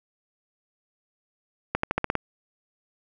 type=accelerating click train; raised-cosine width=0.5 ms; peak=-8 dBFS; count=7; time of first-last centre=1.75-2.153 s; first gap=84 ms; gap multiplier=0.91; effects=none